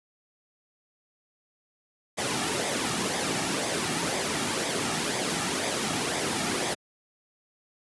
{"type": "noise with flanger", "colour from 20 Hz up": "pink", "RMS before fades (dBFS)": -28, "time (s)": [2.17, 6.75], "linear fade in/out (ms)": 20, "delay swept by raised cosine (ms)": [0.7, 2], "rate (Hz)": 2, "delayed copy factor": -0.5, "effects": ["high-pass 150 Hz 12 dB/octave", "resampled to 24000 Hz"]}